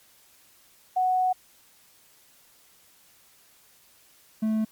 sine / triangle tone pair in turn, 740 / 218.4 Hz, F#5 / A3, 0 / -13 cents, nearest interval octave + major sixth, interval 2113 cents, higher first, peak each -20 dBFS, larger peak neither, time 0.96-1.33 / 4.42-4.65 s, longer first, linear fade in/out 10 ms, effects white hiss -58 dBFS RMS until 4.71 s + MP3 96 kbps

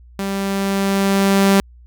sawtooth tone with level ramp, 196.3 Hz, G3, 3 cents sharp, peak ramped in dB -17 to -6 dBFS, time 0.19-1.6 s, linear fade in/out 0 ms, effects added 60 Hz sine -41 dBFS peak until 1.86 s

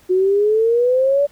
sine exponential sweep, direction up, 362.7 to 580 Hz, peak -12 dBFS, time 0.09-1.27 s, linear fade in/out 20 ms, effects pink hiss -52 dBFS RMS until 1.31 s

